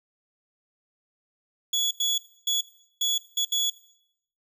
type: tone bursts at uneven times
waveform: 30% pulse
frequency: 3386 Hz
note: G#7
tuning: 33 cents sharp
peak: -20 dBFS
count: 6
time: 1.73-1.91 / 2-2.18 / 2.47-2.61 / 3.01-3.18 / 3.37-3.45 / 3.52-3.7 s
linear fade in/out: 5 ms
effects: noise-tail reverb RT60 0.7 s tail -17 dB re dry